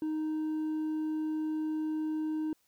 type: tone with hard clipping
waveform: sine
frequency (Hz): 311.1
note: D#4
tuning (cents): 0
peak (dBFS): -31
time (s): 0.02-2.53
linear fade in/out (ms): 2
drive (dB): 2
effects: white hiss -72 dBFS RMS until 2.67 s